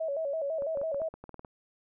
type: tone with vibrato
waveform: sine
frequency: 601 Hz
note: D5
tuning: 40 cents sharp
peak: -29 dBFS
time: 0-1.09 s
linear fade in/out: 10 ms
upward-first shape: square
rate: 6 Hz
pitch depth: 120 cents each way
type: clicks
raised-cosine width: 1 ms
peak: -30 dBFS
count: 11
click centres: 0.622 / 0.773 / 0.815 / 0.945 / 1.018 / 1.14 / 1.24 / 1.293 / 1.343 / 1.394 / 1.448 s
effects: none